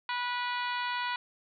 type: harmonic tone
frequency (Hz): 489.2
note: B4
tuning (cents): -16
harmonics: 2 / 3 / 4 / 5 / 6 / 7 / 8 / 9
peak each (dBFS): -33 / -37 / -39 / -41 / -43 / -44 / -45 / -46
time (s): 0.09-1.16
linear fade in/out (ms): 2
effects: none